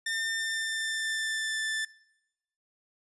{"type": "tone with pitch glide", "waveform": "sawtooth", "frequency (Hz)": [1803, 1764.9], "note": ["A6", "A6"], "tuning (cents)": [42, 5], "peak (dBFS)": -26, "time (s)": [0.06, 1.85], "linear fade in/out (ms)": 5, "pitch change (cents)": -37, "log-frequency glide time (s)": [0.23, 1.6], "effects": ["noise-tail reverb RT60 0.9 s tail -22 dB re dry", "resampled to 24000 Hz"]}